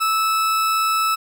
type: tone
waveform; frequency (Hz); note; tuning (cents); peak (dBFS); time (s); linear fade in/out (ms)
40% pulse; 1309; E6; -13; -16; 0-1.16; 20
effects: none